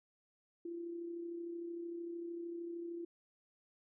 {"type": "tone with amplitude modulation", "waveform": "sine", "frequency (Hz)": 340.9, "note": "F4", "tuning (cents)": -42, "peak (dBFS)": -39, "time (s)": [0.65, 3.05], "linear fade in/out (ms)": 5, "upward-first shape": "sine", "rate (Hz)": 33.2, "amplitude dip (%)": 40, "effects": []}